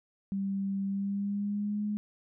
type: tone with pitch glide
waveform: sine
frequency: 196 to 208.9 Hz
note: G3 to G#3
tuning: 0 to +10 cents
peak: -29 dBFS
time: 0.32-1.97 s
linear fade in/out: 0 ms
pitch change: +110 cents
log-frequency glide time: 0.86-1.84 s
effects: none